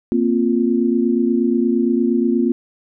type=chord; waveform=sine; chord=Bb suspended second; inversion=none; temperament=equal; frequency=233.1 / 261.6 / 349.2 Hz; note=Bb3 / C4 / F4; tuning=0 / 0 / 0 cents; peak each=-17 / -19 / -19 dBFS; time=0.12-2.52 s; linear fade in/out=0 ms; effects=none

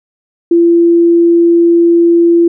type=tone; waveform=sine; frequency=340 Hz; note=F4; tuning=46 cents flat; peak=-4 dBFS; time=0.51-2.48 s; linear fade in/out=5 ms; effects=none

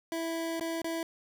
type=tone with dropouts; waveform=25% pulse; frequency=329.6 Hz; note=E4; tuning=in tune; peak=-28 dBFS; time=0.12-1.03 s; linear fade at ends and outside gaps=1 ms; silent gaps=0.597-0.609 / 0.818-0.844 s; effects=none

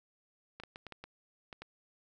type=clicks; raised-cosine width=0.3 ms; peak=-29 dBFS; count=8; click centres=0.6 / 0.636 / 0.759 / 0.867 / 0.923 / 1.04 / 1.528 / 1.62 s; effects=none

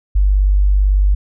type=tone; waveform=sine; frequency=49 Hz; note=G1; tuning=in tune; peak=-9 dBFS; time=0.15-1.15 s; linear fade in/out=10 ms; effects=none

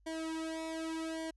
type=tone with flanger; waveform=sawtooth; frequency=322.2 Hz; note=E4; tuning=39 cents flat; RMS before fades=-39 dBFS; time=0.06-1.31 s; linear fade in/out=10 ms; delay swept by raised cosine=0.76 to 2.46 ms; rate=0.86 Hz; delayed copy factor=-0.95; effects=added 50 Hz sine -64 dBFS peak until 1.36 s + resampled to 24000 Hz

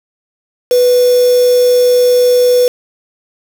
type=tone with quantisation; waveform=sine; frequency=493.9 Hz; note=B4; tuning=in tune; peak=-6 dBFS; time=0.71-2.68 s; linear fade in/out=2 ms; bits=3; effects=none

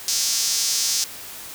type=tone with high-pass filter; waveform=sawtooth; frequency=229 Hz; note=A#3; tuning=31 cents flat; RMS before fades=-22 dBFS; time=0.08-1.04 s; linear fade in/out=2 ms; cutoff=5500 Hz; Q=2.6; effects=white hiss -37 dBFS RMS until 1.54 s

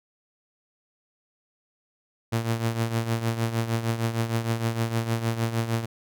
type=tone with tremolo; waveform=sawtooth; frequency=114.7 Hz; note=A#2; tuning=28 cents flat; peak=-17 dBFS; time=2.32-5.86 s; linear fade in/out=10 ms; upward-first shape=triangle; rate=6.5 Hz; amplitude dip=75%; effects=none

